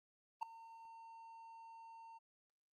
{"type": "tone with ADSR envelope", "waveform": "triangle", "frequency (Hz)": 910, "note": "A#5", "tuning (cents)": -42, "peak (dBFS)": -32, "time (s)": [0.41, 2.19], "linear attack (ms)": 18, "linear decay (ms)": 3, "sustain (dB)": -20, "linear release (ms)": 20, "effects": ["Opus 32 kbps"]}